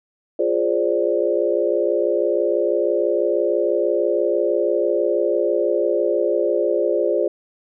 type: chord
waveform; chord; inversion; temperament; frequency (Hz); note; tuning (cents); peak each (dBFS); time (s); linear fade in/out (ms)
sine; D half-diminished seventh; first; equal with one note detuned; 349.2 / 415.3 / 527.2 / 587.3; F4 / Ab4 / C5 / D5; 0 / 0 / +13 / 0; -22; 0.39-7.28; 5
effects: none